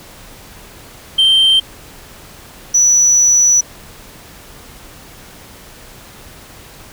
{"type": "tone pair in turn", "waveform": "sine", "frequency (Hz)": [3136, 5920], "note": ["G7", "F#8"], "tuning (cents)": [0, 0], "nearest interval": "major seventh", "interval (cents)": 1100, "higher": "second", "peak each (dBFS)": -5, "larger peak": "neither", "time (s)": [[1.18, 1.6], [2.74, 3.61]], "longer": "second", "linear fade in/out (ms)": 10, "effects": ["tanh soft clip ceiling -6 dBFS", "pink hiss -38 dBFS RMS until 6.92 s"]}